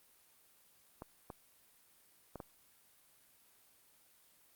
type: clicks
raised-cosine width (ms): 1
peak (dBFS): -30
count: 4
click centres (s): 1.021 / 1.302 / 2.357 / 2.402
effects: white hiss -67 dBFS RMS until 4.55 s + Opus 32 kbps